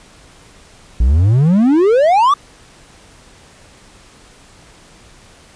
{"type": "exponential sweep", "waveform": "triangle", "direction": "up", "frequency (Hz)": [55, 1204], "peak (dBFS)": -6, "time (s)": [1, 2.34], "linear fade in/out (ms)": 5, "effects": ["pink hiss -44 dBFS RMS until 5.55 s", "resampled to 22050 Hz"]}